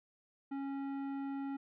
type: tone with tanh clipping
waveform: sine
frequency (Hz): 275.4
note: C#4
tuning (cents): -11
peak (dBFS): -39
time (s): 0.51-1.57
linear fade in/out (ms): 10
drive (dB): 13
effects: none